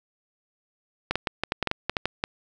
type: clicks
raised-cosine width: 0.3 ms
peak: -8 dBFS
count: 12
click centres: 1.11 / 1.156 / 1.272 / 1.436 / 1.521 / 1.627 / 1.673 / 1.714 / 1.896 / 1.968 / 2.056 / 2.239 s
effects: none